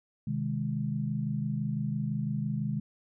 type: chord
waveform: sine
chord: Ab major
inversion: first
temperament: just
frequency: 129.78 / 155.74 / 207.7 Hz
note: C3 / Eb3 / Ab3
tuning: -14 / +2 / 0 cents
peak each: -33 dBFS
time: 0.27-2.8 s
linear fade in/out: 5 ms
effects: none